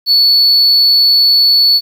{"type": "tone", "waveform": "triangle", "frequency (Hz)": 4435, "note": "C#8", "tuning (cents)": 0, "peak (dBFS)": -4, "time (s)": [0.06, 1.81], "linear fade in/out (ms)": 50, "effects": ["tanh soft clip ceiling 0 dBFS", "7-bit"]}